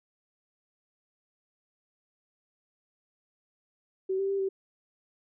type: tone with pitch steps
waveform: sine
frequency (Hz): 379.9 / 390.5 / 393.9 / 386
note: F#4 / G4 / G4 / G4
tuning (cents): +46 / -7 / +8 / -27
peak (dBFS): -26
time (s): 4.09-4.49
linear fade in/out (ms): 10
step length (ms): 100
effects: none